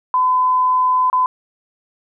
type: tone with dropouts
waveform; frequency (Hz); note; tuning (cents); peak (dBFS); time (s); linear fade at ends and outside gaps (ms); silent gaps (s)
sine; 1013; B5; +44; -12; 0.14-1.26; 1; 1.1-1.129
effects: none